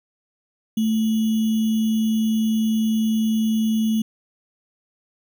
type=tone with sample-and-hold; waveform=sine; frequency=220 Hz; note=A3; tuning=in tune; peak=-17 dBFS; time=0.77-4.02 s; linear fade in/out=5 ms; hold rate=3150 Hz; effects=none